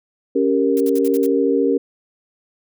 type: chord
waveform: sine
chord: G diminished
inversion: second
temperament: equal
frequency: 277.2 / 392 / 466.2 Hz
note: Db4 / G4 / Bb4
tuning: 0 / 0 / 0 cents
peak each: -18 / -19 / -18 dBFS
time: 0.35-1.78 s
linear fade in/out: 10 ms
type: noise bursts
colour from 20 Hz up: blue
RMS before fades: -33 dBFS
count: 6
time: 0.77-1.262 s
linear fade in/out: 0 ms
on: 32 ms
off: 60 ms
effects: none